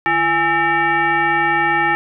sine tone with frequency modulation, 1318.5 Hz, E6, in tune, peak -13 dBFS, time 0.06-1.95 s, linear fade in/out 0 ms, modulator 489 Hz, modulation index 1.8, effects none

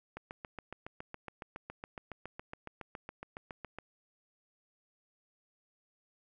click train, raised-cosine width 0.5 ms, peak -27 dBFS, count 27, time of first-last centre 0.17-3.786 s, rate 7.19 Hz, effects none

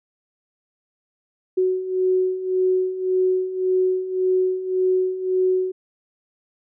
sine beating tone pair, 370 / 371.8 Hz, F#4 / F#4, 0 / +8 cents, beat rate 1.8 Hz, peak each -24 / -19 dBFS, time 1.57-5.72 s, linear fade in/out 10 ms, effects none

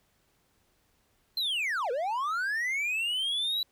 triangle linear two-way sweep, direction down then up, 4186 to 456.8 to 3968 Hz, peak -26 dBFS, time 1.37-3.63 s, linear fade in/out 2 ms, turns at 1.91 s, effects pink hiss -70 dBFS RMS until 3.71 s

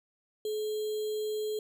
sine tone with sample-and-hold, 427.7 Hz, A4, 49 cents flat, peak -30 dBFS, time 0.45-1.59 s, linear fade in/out 2 ms, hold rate 3675 Hz, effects none

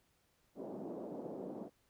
pink band-pass noise, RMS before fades -45 dBFS, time 0.55-1.7 s, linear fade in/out 50 ms, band 210 to 640 Hz, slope 24 dB/octave, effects pink hiss -75 dBFS RMS until 1.89 s

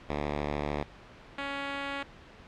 5% pulse tone pair in turn, 73.42 / 279.1 Hz, D2 / C#4, 0 / +12 cents, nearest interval octave + major seventh, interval 2312 cents, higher second, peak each -19 / -21 dBFS, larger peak first, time 0.09-0.83 / 1.38-2.03 s, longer first, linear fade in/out 5 ms, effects pink hiss -51 dBFS RMS until 2.47 s + low-pass 3000 Hz 12 dB/octave

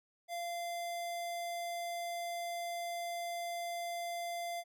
square tone, 690 Hz, F5, 21 cents flat, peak -38 dBFS, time 0.28-4.64 s, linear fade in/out 50 ms, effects none

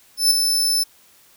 sawtooth tone with ADSR envelope, 5274 Hz, E8, in tune, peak -8 dBFS, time 0.17-0.84 s, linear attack 140 ms, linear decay 4 ms, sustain -6 dB, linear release 14 ms, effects white hiss -53 dBFS RMS until 1.36 s

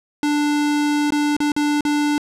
square tone with dropouts, 294.5 Hz, D4, 5 cents sharp, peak -17 dBFS, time 0.23-2.18 s, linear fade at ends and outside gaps 1 ms, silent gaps 1.105-1.122 / 1.366-1.403 / 1.519-1.564 / 1.808-1.851 s, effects low-pass 9000 Hz 12 dB/octave

